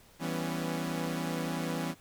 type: chord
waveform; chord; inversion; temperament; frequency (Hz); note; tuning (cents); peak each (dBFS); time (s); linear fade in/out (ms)
sawtooth; C# half-diminished seventh; first; equal with one note detuned; 165.58 / 196 / 246.9 / 277.2; E3 / G3 / B3 / C#4; +8 / 0 / 0 / 0; -31 / -37 / -34 / -34; 0.19-1.95; 50
effects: pink hiss -59 dBFS RMS until 2 s